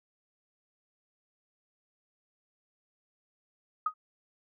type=tone with exponential decay; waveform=sine; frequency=1252 Hz; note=D#6; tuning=10 cents sharp; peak=-22 dBFS; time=3.86-3.94 s; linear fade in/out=5 ms; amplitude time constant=16 ms; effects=none